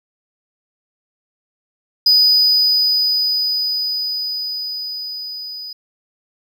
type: tone with level ramp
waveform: triangle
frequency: 4970 Hz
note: D#8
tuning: 3 cents flat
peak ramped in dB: -7 to -27 dBFS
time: 2.06-5.73 s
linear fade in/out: 5 ms
effects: none